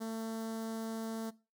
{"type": "tone with notch filter", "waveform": "sawtooth", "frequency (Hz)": 223.8, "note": "A3", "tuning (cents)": 30, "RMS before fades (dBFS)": -39, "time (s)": [0, 1.31], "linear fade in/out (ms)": 20, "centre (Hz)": 2500, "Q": 0.82, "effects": ["noise-tail reverb RT60 0.3 s tail -19 dB re dry"]}